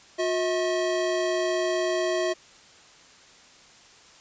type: tone pair together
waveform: square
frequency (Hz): 360 / 640.8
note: F#4 / E5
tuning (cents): -47 / -49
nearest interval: minor seventh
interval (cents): 998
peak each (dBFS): -27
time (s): 0.18-2.34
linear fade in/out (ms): 20
effects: white hiss -52 dBFS RMS until 4.2 s + resampled to 16000 Hz